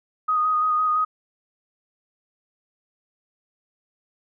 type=tone with vibrato; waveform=sine; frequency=1244.5 Hz; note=D#6; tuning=in tune; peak=-18 dBFS; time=0.28-1.05 s; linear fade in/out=10 ms; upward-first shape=square; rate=5.9 Hz; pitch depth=16 cents each way; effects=none